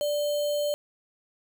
sine tone with sample-and-hold, 587.3 Hz, D5, in tune, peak -24 dBFS, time 0.01-0.74 s, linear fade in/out 0 ms, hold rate 3675 Hz, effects none

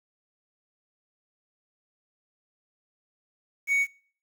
triangle tone with quantisation, 2232 Hz, C#7, 11 cents sharp, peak -19 dBFS, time 3.67-3.87 s, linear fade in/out 50 ms, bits 8, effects noise-tail reverb RT60 0.5 s tail -23 dB re dry

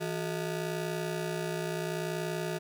25% pulse ring-modulated tone, 264.7 Hz, C4, 20 cents sharp, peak -25 dBFS, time 0-2.59 s, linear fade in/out 20 ms, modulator 102 Hz, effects none

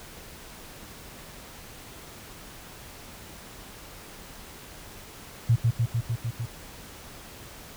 sine tone with echo, 116.54 Hz, A#2, in tune, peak -16 dBFS, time 5.49-5.56 s, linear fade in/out 10 ms, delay 150 ms, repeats 6, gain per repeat -2 dB, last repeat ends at 6.46 s, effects pink hiss -45 dBFS RMS until 7.76 s

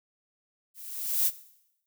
violet noise with level ramp, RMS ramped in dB -47 to -21 dBFS, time 0.74-1.31 s, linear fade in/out 50 ms, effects noise-tail reverb RT60 0.8 s tail -17 dB re dry

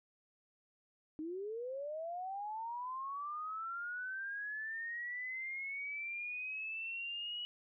sine linear sweep, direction up, 301.1 to 2936 Hz, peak -39 dBFS, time 1.19-7.45 s, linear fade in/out 0 ms, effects none

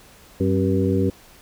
harmonic tone with a mistuned harmonic, 95.9 Hz, G2, 37 cents flat, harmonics 1 / 2 / 3 / 4 / 5, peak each -22 / -23 / -23 / -24 / -26 dBFS, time 0.4-1.1 s, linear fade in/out 5 ms, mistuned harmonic 3, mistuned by -96 cents, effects pink hiss -49 dBFS RMS until 1.41 s

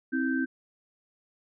sine tone cluster, 261.8 / 323.8 / 1556 Hz, C4 / E4 / G6, +1 / -31 / -13 cents, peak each -27 / -31 / -32 dBFS, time 0.12-0.46 s, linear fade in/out 20 ms, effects none

